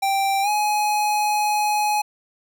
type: tone with pitch glide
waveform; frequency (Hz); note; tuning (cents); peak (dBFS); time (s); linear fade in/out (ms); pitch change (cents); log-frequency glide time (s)
square; 784 to 840.3; G5 to G#5; 0 to +20; -19; 0.02-2.02; 10; +120; 0.42-0.49
effects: none